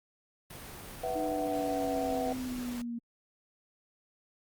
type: noise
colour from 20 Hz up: pink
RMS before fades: -45 dBFS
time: 0.5-2.82 s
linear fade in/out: 5 ms
type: chord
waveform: sine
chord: B suspended fourth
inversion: none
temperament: equal with one note detuned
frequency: 493.9 / 659.3 / 752.5 Hz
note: B4 / E5 / F#5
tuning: 0 / 0 / +29 cents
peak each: -35 dBFS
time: 1.03-2.33 s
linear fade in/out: 5 ms
type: exponential sweep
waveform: sine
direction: down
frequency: 311.1 to 233.1 Hz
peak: -34 dBFS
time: 1.15-2.99 s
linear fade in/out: 10 ms
effects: Opus 32 kbps